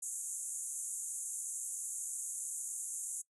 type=band-pass noise; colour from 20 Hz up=pink; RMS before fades=-41 dBFS; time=0.02-3.22 s; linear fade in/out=10 ms; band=6600 to 11000 Hz; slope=96 dB/octave; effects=noise-tail reverb RT60 0.1 s tail -21 dB re dry